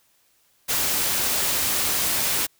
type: noise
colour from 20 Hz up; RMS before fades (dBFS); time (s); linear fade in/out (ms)
white; -23; 0.68-2.47; 20
effects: white hiss -63 dBFS RMS until 2.59 s